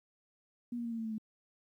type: tone with pitch steps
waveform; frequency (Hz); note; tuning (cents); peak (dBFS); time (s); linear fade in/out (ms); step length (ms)
sine; 240.4 / 236.4 / 232.5 / 228.6 / 224.8 / 221.1 / 217.4; B3 / A#3 / A#3 / A#3 / A3 / A3 / A3; -46 / +24 / -4 / -34 / +37 / +9 / -21; -35; 0.72-1.182; 5; 66
effects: 12-bit